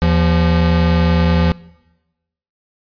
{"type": "tone pair together", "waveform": "square", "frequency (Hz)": [80.4, 170.95], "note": ["E2", "F3"], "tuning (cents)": [-43, -37], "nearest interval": "octave + minor second", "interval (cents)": 1306, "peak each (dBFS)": -15, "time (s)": [0.02, 1.52], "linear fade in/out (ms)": 0, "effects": ["noise-tail reverb RT60 1.0 s tail -22 dB re dry", "resampled to 11025 Hz"]}